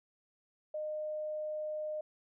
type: tone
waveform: sine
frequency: 612 Hz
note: D#5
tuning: 29 cents flat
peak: -35 dBFS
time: 0.74-2.01 s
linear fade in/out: 5 ms
effects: none